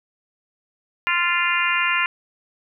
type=harmonic tone with a mistuned harmonic; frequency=347.2 Hz; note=F4; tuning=10 cents flat; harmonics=3 / 4 / 5 / 6 / 7 / 8; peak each=-25 / -25 / -25 / -25 / -25 / -25 dBFS; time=1.07-2.06 s; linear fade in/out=0 ms; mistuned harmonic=5; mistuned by=+19 cents; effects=none